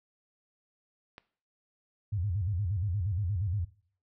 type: click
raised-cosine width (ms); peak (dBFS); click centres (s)
0.3; -29; 1.181
type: tone with vibrato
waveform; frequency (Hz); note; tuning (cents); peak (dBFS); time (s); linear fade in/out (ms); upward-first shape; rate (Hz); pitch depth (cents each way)
sine; 94.7; F#2; +41; -28; 2.12-3.65; 10; square; 8.5; 170
effects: noise-tail reverb RT60 0.5 s tail -19 dB re dry